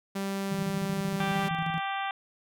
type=tone with pitch glide; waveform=sawtooth; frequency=196 to 197.36 Hz; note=G3 to G3; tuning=0 to +12 cents; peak=-26 dBFS; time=0.15-1.49 s; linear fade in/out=10 ms; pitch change=+12 cents; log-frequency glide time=1.29-1.37 s
type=tone with tremolo; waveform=sine; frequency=164 Hz; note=E3; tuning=9 cents flat; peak=-29 dBFS; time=0.51-1.8 s; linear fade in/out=10 ms; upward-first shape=square; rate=13 Hz; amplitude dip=70%
type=harmonic tone; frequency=392 Hz; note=G4; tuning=in tune; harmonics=2 / 3 / 4 / 5 / 6 / 7 / 8 / 9; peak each=-32 / -36 / -38 / -40 / -42 / -43 / -44 / -45 dBFS; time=1.2-2.11 s; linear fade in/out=2 ms
effects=none